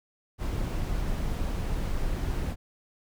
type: noise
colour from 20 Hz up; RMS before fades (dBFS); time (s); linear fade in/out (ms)
brown; -29; 0.38-2.56; 50
effects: none